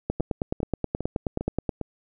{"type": "two click trains", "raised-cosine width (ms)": 2, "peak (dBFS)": [-16, -11], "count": [5, 16], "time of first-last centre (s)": [[0.2, 1.813], [0.1, 1.692]], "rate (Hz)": [2.48, 9.42], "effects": []}